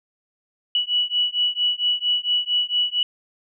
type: beating tone pair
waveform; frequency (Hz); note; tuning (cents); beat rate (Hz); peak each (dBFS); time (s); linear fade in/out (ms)
sine; 2941 / 2945.4; F#7 / F#7; -11 / -9; 4.4; -22; 0.75-3.03; 2
effects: none